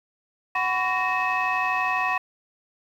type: tone cluster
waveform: sine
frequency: 743 / 1008 / 1120 / 1855 / 2581 Hz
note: F#5 / B5 / C#6 / A#6 / E7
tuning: +7 / +35 / +18 / -9 / -37 cents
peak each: -27 dBFS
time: 0.55-2.18 s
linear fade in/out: 5 ms
effects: tanh soft clip ceiling -15 dBFS + 9-bit